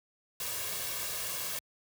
white noise with comb filter, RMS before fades -36 dBFS, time 0.4-1.59 s, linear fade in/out 2 ms, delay 1.8 ms, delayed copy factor +0.6, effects high-pass 60 Hz 12 dB/octave

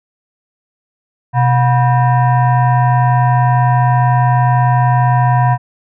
sine tone with frequency modulation, 126.8 Hz, B2, 46 cents sharp, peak -8 dBFS, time 1.33-5.58 s, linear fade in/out 50 ms, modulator 849 Hz, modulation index 0.92, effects none

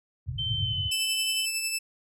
white low-pass noise, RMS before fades -30 dBFS, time 0.26-0.9 s, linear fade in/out 20 ms, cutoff 140 Hz, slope 96 dB/octave
sine tone with pitch glide, 3100 to 3031 Hz, G7 to F#7, -20 to +41 cents, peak -28 dBFS, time 0.38-1.46 s, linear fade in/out 10 ms, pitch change -39 cents, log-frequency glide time 0.59-0.79 s
15% pulse tone with tremolo, 2637 Hz, E7, in tune, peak -19 dBFS, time 0.91-1.79 s, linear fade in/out 10 ms, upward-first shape sine, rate 11 Hz, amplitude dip 40%
effects high-pass 80 Hz 12 dB/octave

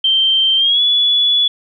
sine tone with pitch glide, 3135 to 3419 Hz, G7 to G#7, -1 to +50 cents, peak -10 dBFS, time 0.04-1.48 s, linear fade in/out 5 ms, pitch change +151 cents, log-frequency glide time 0.57-0.82 s, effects none

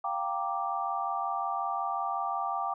sine chord, G minor seventh, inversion third, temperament equal, 698.5 / 784 / 932.3 / 1174.7 Hz, F5 / G5 / Bb5 / D6, 0 / 0 / 0 / 0 cents, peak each -36 / -33 / -38 / -33 dBFS, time 0.04-2.74 s, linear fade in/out 5 ms, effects none

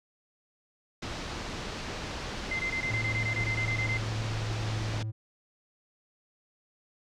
pink low-pass noise, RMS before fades -37 dBFS, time 1.02-5.03 s, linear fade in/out 5 ms, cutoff 6000 Hz, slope 24 dB/octave
sine tone bursts, 2075 Hz, C7, 15 cents flat, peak -29 dBFS, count 14, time 2.51-3.973 s, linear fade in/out 5 ms, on 85 ms, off 21 ms
triangle tone with pitch glide, 110 to 109.3 Hz, A2 to A2, 0 to -11 cents, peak -29 dBFS, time 2.89-5.12 s, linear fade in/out 20 ms, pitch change -11 cents, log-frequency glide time 4.29-4.47 s
effects none

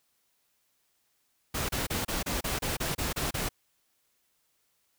pink noise bursts, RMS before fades -31 dBFS, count 11, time 1.54-3.49 s, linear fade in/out 10 ms, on 150 ms, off 30 ms, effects white hiss -73 dBFS RMS until 4.98 s

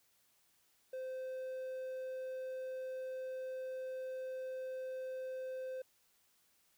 triangle tone, 518 Hz, C5, 17 cents flat, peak -38 dBFS, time 0.93-5.82 s, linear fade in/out 5 ms, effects white hiss -73 dBFS RMS until 6.77 s

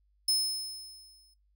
sawtooth tone with exponential decay, 5200 Hz, E8, 24 cents flat, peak -21 dBFS, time 0.28-1.34 s, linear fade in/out 5 ms, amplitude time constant 230 ms, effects noise-tail reverb RT60 0.2 s tail -20 dB re dry + added 50 Hz sine -66 dBFS peak until 1.55 s

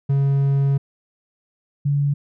triangle / sine tone pair in turn, 138.59 / 142.73 Hz, C#3 / D3, 0 / -49 cents, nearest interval minor second, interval 51 cents, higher second, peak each -13 / -16 dBFS, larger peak first, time 0.09-0.78 / 1.85-2.14 s, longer first, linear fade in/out 10 ms, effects none

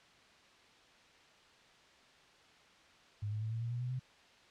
sine tone with pitch steps, 103.83 / 107 / 110.26 / 113.62 / 117.09 / 120.66 / 124.33 / 128.13 Hz, G#2 / A2 / A2 / A#2 / A#2 / B2 / B2 / C3, 0 / -48 / +4 / -44 / +8 / -40 / +12 / -36 cents, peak -35 dBFS, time 3.22-3.996 s, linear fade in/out 10 ms, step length 97 ms, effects white hiss -62 dBFS RMS until 4.5 s + low-pass 4000 Hz 12 dB/octave

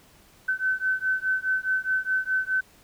sine beating tone pair, 1522 / 1526.8 Hz, F#6 / G6, +48 / -46 cents, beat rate 4.8 Hz, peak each -26 dBFS, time 0.48-2.61 s, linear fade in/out 10 ms, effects pink hiss -56 dBFS RMS until 2.83 s

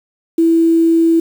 sine tone with quantisation, 330.2 Hz, E4, 3 cents sharp, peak -8 dBFS, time 0.38-1.2 s, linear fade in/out 5 ms, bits 6, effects none

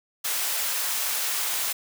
white high-pass noise, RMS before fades -27 dBFS, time 0.24-1.73 s, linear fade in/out 10 ms, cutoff 670 Hz, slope 12 dB/octave, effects none

